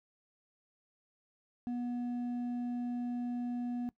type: tone with hard clipping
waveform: sine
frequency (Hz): 243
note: B3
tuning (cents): -28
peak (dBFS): -35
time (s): 1.67-3.89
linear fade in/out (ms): 0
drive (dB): 4
effects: noise-tail reverb RT60 0.1 s tail -20 dB re dry